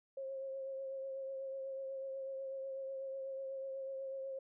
sine tone with vibrato, 537 Hz, C5, 45 cents sharp, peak -40 dBFS, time 0.17-4.39 s, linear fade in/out 5 ms, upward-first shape triangle, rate 8.1 Hz, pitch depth 26 cents each way, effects none

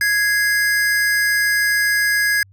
square tone pair together, 1661.2 / 2079 Hz, G#6 / C7, 0 / -12 cents, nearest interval major third, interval 388 cents, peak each -16 / -25 dBFS, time 0.01-2.43 s, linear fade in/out 2 ms, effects added 97 Hz sine -46 dBFS peak until 2.52 s

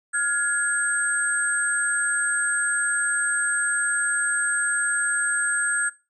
sine tone cluster, 1419 / 1680 / 8320 Hz, F6 / G#6 / C9, +27 / +19 / -11 cents, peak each -25 dBFS, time 0.13-5.9 s, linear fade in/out 20 ms, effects noise-tail reverb RT60 0.3 s tail -23 dB re dry

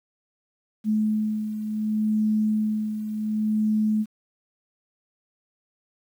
sine beating tone pair, 214.7 / 215.38 Hz, A3 / A3, -42 / -37 cents, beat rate 0.68 Hz, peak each -22 / -29 dBFS, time 0.84-4.06 s, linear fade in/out 50 ms, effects 9-bit

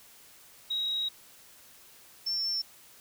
sine tone pair in turn, 3816 / 5397 Hz, A#7 / E8, +40 / +40 cents, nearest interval tritone, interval 600 cents, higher second, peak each -28 dBFS, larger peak neither, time 0.7-1.09 / 2.26-2.62 s, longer first, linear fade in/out 10 ms, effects white hiss -55 dBFS RMS until 3 s

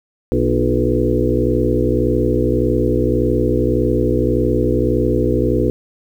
harmonic tone with a mistuned harmonic, 61.74 Hz, B1, in tune, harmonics 1 / 2 / 4 / 5 / 6 / 7 / 8, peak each -21 / -21 / -21 / -21 / -21 / -21 / -21 dBFS, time 0.32-5.7 s, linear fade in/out 0 ms, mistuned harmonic 6, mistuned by -54 cents, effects 8-bit

